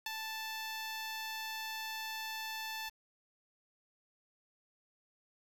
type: tone with ADSR envelope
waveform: 10% pulse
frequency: 880 Hz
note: A5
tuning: in tune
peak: -26 dBFS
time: 0.06-2.9 s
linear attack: 4 ms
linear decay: 21 ms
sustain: -5 dB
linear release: 20 ms
effects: 9-bit